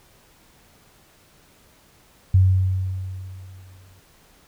sine tone with exponential decay, 93.7 Hz, F#2, 22 cents sharp, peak -10 dBFS, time 2.34-4 s, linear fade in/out 5 ms, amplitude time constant 360 ms, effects pink hiss -55 dBFS RMS until 4.47 s

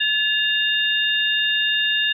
sine tone cluster, 1717 / 2800 / 3657 Hz, A6 / F7 / A#7, -43 / +4 / -34 cents, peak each -22 / -21 / -23 dBFS, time 0-2.13 s, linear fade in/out 10 ms, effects none

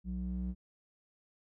triangle ring-modulated tone, 61.74 Hz, B1, in tune, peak -29 dBFS, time 0.04-0.55 s, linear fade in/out 50 ms, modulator 123 Hz, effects none

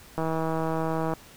click train, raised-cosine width 1 ms, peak -15 dBFS, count 155, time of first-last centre 0.18-1.137 s, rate 161 Hz, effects pink hiss -50 dBFS RMS until 1.36 s

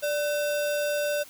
sine tone with sample-and-hold, 587.3 Hz, D5, in tune, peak -24 dBFS, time 0.02-1.24 s, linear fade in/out 20 ms, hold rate 2100 Hz, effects white hiss -49 dBFS RMS until 1.29 s

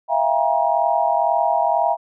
sine tone cluster, 655 / 697 / 806 / 948 Hz, E5 / F5 / G5 / A#5, -11 / -4 / +48 / +29 cents, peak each -21 dBFS, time 0.08-1.97 s, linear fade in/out 50 ms, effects none

